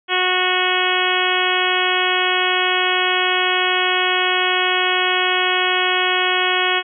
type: harmonic tone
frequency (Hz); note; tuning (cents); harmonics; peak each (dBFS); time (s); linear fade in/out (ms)
366.5; F#4; -16; 1 / 2 / 3 / 4 / 5 / 6 / 7 / 8 / 9; -24 / -24 / -24 / -24 / -24 / -24 / -24 / -24 / -24; 0.08-6.83; 50
effects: none